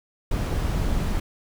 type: noise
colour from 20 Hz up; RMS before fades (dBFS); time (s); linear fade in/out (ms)
brown; -24; 0.31-1.2; 5
effects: none